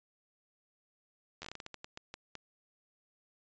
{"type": "slowing click train", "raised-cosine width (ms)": 0.2, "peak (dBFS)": -26, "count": 14, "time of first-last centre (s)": [1.42, 2.353], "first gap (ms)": 11, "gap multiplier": 1.28, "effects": ["resampled to 16000 Hz"]}